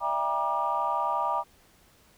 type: tone cluster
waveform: sine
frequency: 598 / 669 / 799 / 953 / 1193 Hz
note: D5 / E5 / G5 / A#5 / D6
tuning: +31 / +25 / +33 / +38 / +27 cents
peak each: -36 / -34 / -31 / -28 / -30 dBFS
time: 0-1.44 s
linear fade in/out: 50 ms
effects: tanh soft clip ceiling -15 dBFS + pink hiss -60 dBFS RMS until 2.17 s